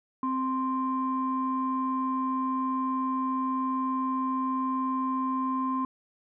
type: tone pair together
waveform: sine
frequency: 261.6 / 1046.5 Hz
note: C4 / C6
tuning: 0 / 0 cents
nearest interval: 2 octaves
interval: 2400 cents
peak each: -28 dBFS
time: 0.23-5.85 s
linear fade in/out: 2 ms
effects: tanh soft clip ceiling -18 dBFS